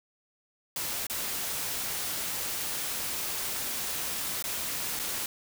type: noise with dropouts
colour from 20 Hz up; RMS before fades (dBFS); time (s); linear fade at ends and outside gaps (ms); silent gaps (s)
white; -33; 0.76-5.26; 2; 1.068-1.098 / 4.425-4.44 / 4.992-4.996
effects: none